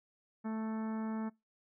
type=harmonic tone; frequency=220.2 Hz; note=A3; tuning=2 cents sharp; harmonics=1 / 2 / 3 / 4 / 5 / 6 / 7 / 8 / 10; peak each=-35 / -48 / -50 / -48 / -54 / -53 / -60 / -58 / -64 dBFS; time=0.44-1.3 s; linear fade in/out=20 ms; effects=noise-tail reverb RT60 0.2 s tail -24 dB re dry